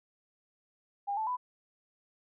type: tone with pitch steps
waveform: sine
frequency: 806 / 875 / 996 Hz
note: G5 / A5 / B5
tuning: +48 / -10 / +14 cents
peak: -30 dBFS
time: 1.07-1.37 s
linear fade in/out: 20 ms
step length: 100 ms
effects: none